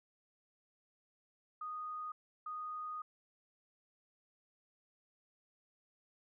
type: tone bursts at uneven times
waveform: sine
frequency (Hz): 1239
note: D#6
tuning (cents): -8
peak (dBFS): -40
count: 2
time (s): 1.61-2.12 / 2.46-3.02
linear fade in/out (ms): 5
effects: none